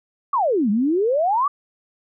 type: exponential two-way sweep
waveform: sine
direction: down then up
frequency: 1192 to 196.7 to 1192 Hz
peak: -16 dBFS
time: 0.33-1.48 s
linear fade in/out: 5 ms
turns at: 0.7 s
effects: none